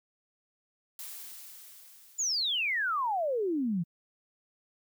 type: noise with exponential decay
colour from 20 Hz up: blue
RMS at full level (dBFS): -41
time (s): 0.99-3.85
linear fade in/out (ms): 2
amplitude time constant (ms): 620
type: exponential sweep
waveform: sine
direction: down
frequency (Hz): 7190 to 160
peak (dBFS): -27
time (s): 2.18-3.84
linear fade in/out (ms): 20
effects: none